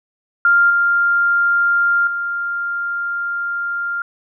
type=tone with level steps; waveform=sine; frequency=1396.9 Hz; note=F6; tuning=in tune; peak=-9 / -12 / -19 dBFS; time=0.45-4.02 s; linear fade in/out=2 ms; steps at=0.7 / 2.07 s; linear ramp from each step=2 ms; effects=none